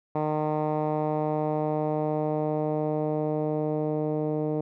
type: tone with low-pass filter sweep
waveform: 10% pulse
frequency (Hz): 152.9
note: D#3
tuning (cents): -30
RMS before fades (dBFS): -27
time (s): 0.15-4.61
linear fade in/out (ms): 5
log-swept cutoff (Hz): 920 to 470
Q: 1.4
effects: none